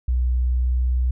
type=tone with pitch glide; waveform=sine; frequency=61.9 to 62.47 Hz; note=B1 to B1; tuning=+5 to +20 cents; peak=-17 dBFS; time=0.08-1.11 s; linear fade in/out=5 ms; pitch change=+15 cents; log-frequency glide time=0.3-0.99 s; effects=none